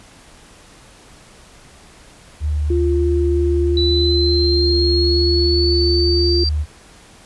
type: tone with vibrato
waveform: sine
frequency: 74.8 Hz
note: D2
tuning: 32 cents sharp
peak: -16 dBFS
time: 2.4-6.66 s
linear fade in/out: 50 ms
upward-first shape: triangle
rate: 3.2 Hz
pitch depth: 13 cents each way
type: tone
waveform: sine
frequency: 348 Hz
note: F4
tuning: 6 cents flat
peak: -16 dBFS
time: 2.7-6.44 s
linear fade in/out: 5 ms
type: linear sweep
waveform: sine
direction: up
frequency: 3951 to 4700 Hz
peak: -18 dBFS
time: 3.77-6.49 s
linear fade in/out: 2 ms
effects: pink hiss -45 dBFS RMS until 7.25 s + resampled to 24000 Hz